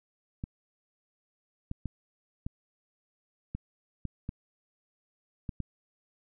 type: clicks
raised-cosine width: 5 ms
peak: -22 dBFS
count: 9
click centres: 0.439 / 1.714 / 1.857 / 2.465 / 3.55 / 4.053 / 4.291 / 5.492 / 5.603 s
effects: none